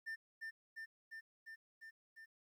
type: tone with echo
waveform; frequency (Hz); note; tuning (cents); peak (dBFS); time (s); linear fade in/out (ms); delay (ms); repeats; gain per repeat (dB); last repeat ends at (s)
triangle; 1793; A6; +32; -40; 0.06-0.16; 20; 350; 6; -2; 2.26
effects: 13-bit